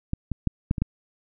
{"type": "clicks", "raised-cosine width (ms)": 5, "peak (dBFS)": [-13, -15, -9, -9, -16, -10], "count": 6, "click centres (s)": [0.134, 0.317, 0.473, 0.711, 0.782, 0.82], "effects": []}